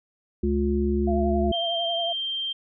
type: harmonic tone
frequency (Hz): 71.1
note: C#2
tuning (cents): +45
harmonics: 1 / 3 / 5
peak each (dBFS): -25 / -25 / -25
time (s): 0.43-1.52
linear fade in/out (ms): 5
type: tone with vibrato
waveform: sine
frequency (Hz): 679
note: F5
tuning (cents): -49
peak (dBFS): -26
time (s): 1.07-2.13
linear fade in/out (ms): 10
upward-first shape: triangle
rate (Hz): 11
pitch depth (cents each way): 43
type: tone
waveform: sine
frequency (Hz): 3160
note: G7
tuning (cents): +13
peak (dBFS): -26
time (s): 1.52-2.53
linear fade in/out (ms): 10
effects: none